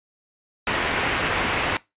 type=low-pass noise; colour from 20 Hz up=white; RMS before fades=-24 dBFS; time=0.67-1.77 s; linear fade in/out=2 ms; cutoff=2700 Hz; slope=24 dB/octave; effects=noise-tail reverb RT60 0.2 s tail -21 dB re dry + resampled to 8000 Hz